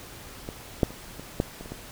clicks, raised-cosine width 2 ms, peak -20 / -6 / -28 / -26 / -9 / -27 / -29 / -22 dBFS, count 8, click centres 0.489 / 0.832 / 0.906 / 1.196 / 1.401 / 1.61 / 1.659 / 1.72 s, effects pink hiss -44 dBFS RMS until 1.91 s

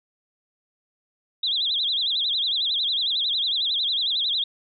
sine tone with vibrato, 3602 Hz, A7, 40 cents sharp, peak -21 dBFS, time 1.43-4.44 s, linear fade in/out 5 ms, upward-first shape sine, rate 11 Hz, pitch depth 200 cents each way, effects none

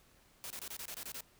white noise bursts, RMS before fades -44 dBFS, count 9, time 0.44-1.207 s, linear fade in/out 0 ms, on 63 ms, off 25 ms, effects pink hiss -66 dBFS RMS until 1.39 s

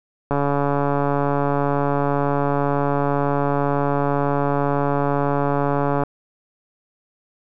click train, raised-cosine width 1 ms, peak -7 dBFS, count 814, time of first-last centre 0.31-6.035 s, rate 142 Hz, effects none

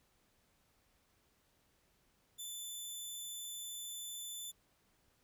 15% pulse tone, 3513 Hz, A7, 3 cents flat, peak -36 dBFS, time 2.38-4.52 s, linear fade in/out 20 ms, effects pink hiss -74 dBFS RMS until 5.23 s

